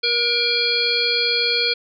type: harmonic tone with a mistuned harmonic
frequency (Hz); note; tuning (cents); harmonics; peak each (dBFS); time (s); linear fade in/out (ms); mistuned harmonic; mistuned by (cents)
473.6; A#4; +27; 1 / 3 / 5 / 7 / 9 / 10; -26 / -29 / -23 / -24 / -21 / -26; 0.03-1.74; 10; 3; +23
effects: none